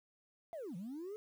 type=linear two-way sweep; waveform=sine; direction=down then up; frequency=698.5 to 161.9 to 436.8 Hz; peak=-40 dBFS; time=0.53-1.16 s; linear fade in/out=0 ms; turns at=0.76 s; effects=tanh soft clip ceiling -40 dBFS + 11-bit